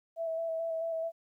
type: tone with vibrato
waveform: sine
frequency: 656 Hz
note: E5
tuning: 9 cents flat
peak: -31 dBFS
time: 0.16-1.12 s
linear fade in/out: 50 ms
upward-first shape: square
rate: 4.6 Hz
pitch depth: 17 cents each way
effects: 12-bit